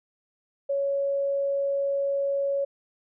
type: tone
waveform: sine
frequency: 557 Hz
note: C#5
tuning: 8 cents sharp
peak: -23 dBFS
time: 0.69-2.65 s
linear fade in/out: 10 ms
effects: none